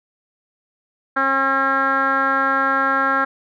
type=tone with low-pass filter; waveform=10% pulse; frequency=270 Hz; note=C#4; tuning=45 cents flat; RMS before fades=-18 dBFS; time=1.16-3.25 s; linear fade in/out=10 ms; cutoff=1500 Hz; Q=5.7; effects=none